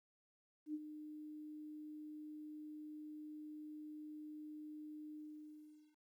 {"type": "tone with ADSR envelope", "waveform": "sine", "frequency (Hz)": 303.8, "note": "D#4", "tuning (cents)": -41, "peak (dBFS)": -38, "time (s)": [0.66, 5.97], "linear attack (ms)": 82, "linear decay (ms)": 39, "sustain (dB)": -10, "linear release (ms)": 800, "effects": ["13-bit"]}